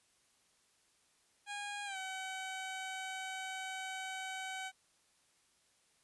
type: tone with pitch glide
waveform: 15% pulse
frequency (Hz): 818 to 758.8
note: G#5 to F#5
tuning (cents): -26 to +43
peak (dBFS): -34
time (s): 1.46-4.72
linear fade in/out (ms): 50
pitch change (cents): -131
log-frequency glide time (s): 1.85-1.97
effects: white hiss -72 dBFS RMS until 6.03 s + resampled to 24000 Hz